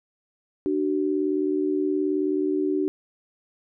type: tone pair together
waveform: sine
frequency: 298.9 / 377.8 Hz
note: D4 / F#4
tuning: +31 / +36 cents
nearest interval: major third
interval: 405 cents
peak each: -24 dBFS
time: 0.66-2.88 s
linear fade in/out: 0 ms
effects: none

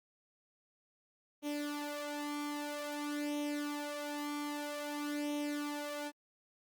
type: tone with flanger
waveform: sawtooth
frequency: 293.2 Hz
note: D4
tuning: 3 cents flat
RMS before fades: -39 dBFS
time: 1.42-6.12 s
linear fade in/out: 50 ms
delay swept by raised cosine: 0.32 to 2.52 ms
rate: 0.51 Hz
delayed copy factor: +0.7
effects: Opus 24 kbps

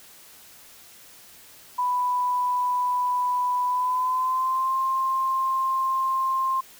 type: tone with pitch glide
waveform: sine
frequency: 991 to 1056 Hz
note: B5 to C6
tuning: +6 to +16 cents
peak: -21 dBFS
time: 1.78-6.61 s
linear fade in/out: 10 ms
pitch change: +110 cents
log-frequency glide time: 3.66-4.75 s
effects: white hiss -49 dBFS RMS until 6.79 s

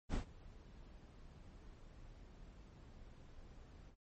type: noise with ADSR envelope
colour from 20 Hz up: brown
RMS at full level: -35 dBFS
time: 0.09-3.96 s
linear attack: 49 ms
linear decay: 110 ms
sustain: -22 dB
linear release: 76 ms
effects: MP3 32 kbps

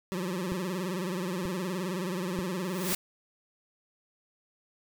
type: tone with vibrato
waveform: 25% pulse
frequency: 182.3 Hz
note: F#3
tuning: 25 cents flat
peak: -27 dBFS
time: 0.12-2.93 s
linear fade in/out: 0 ms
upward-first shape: sine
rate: 19 Hz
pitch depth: 120 cents each way
type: click train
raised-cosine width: 3 ms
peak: -23 dBFS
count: 3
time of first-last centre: 0.52-2.389 s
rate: 1.07 Hz
type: noise with exponential growth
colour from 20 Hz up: white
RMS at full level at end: -27 dBFS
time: 2.59-2.95 s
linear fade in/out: 5 ms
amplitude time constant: 78 ms
effects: none

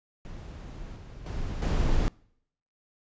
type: noise with level steps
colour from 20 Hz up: brown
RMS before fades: -40 / -43 / -33 / -25 dBFS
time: 0.25-2.08 s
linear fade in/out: 0 ms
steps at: 0.96 / 1.26 / 1.62 s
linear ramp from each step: 2 ms
effects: noise-tail reverb RT60 0.7 s tail -25 dB re dry + resampled to 16000 Hz

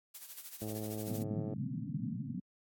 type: noise with tremolo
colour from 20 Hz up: blue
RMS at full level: -45 dBFS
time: 0.14-1.23 s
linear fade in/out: 10 ms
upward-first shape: sine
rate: 13 Hz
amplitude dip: 65%
type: click train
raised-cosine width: 2 ms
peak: -28 dBFS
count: 99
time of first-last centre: 0.62-1.536 s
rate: 107 Hz
type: band-pass noise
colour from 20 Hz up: pink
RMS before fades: -39 dBFS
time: 1.07-2.4 s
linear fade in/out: 5 ms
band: 110 to 270 Hz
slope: 96 dB/octave
effects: high-pass 60 Hz 12 dB/octave + AAC 64 kbps

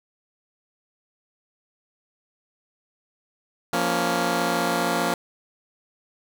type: chord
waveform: 10% pulse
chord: Bb minor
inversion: second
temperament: just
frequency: 174.81 / 233.1 / 279.7 Hz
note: F3 / Bb3 / Db4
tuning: +2 / 0 / +16 cents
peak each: -18 / -18 / -19 dBFS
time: 3.73-5.14 s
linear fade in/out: 2 ms
effects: none

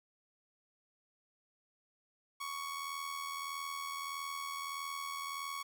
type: tone with amplitude modulation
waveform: sawtooth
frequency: 1114 Hz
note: C#6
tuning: 8 cents sharp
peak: -33 dBFS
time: 2.4-5.63 s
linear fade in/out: 10 ms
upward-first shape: sine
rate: 81.6 Hz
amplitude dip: 50%
effects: none

